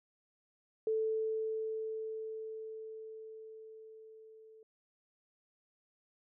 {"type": "tone with level ramp", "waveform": "sine", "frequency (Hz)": 440, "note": "A4", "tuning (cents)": 0, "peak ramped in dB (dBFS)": [-29, -55], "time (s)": [0.87, 4.63], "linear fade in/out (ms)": 2, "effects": []}